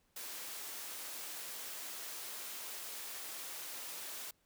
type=high-pass noise; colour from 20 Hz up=white; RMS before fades=-45 dBFS; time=0.16-4.31 s; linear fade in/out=5 ms; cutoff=320 Hz; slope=12 dB/octave; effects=pink hiss -75 dBFS RMS until 4.45 s